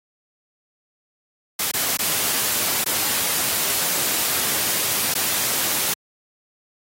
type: noise with dropouts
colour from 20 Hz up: white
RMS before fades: -22 dBFS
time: 1.59-5.94 s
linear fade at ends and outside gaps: 5 ms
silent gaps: 1.715-1.736 / 1.972-1.989 / 2.843-2.86 / 5.141-5.151 s
effects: high-pass 100 Hz 12 dB/octave + AAC 48 kbps